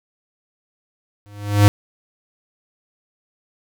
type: tone with exponential growth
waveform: square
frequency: 102.7 Hz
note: G#2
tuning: 19 cents flat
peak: -6 dBFS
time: 1.26-1.68 s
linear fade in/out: 0 ms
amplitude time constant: 91 ms
effects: none